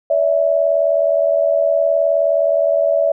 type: tone pair together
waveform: sine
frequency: 573 / 652.3 Hz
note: D5 / E5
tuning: -43 / -18 cents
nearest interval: major second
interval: 225 cents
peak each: -15 dBFS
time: 0.1-3.12 s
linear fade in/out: 5 ms
effects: none